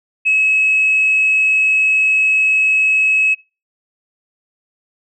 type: tone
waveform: sine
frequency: 2573 Hz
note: E7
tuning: 43 cents flat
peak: -10 dBFS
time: 0.25-3.35 s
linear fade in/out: 20 ms
effects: noise-tail reverb RT60 0.3 s tail -24 dB re dry + tanh soft clip ceiling -6 dBFS